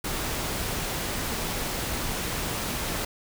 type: noise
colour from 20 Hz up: pink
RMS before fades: -30 dBFS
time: 0.04-3.05 s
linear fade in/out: 5 ms
effects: none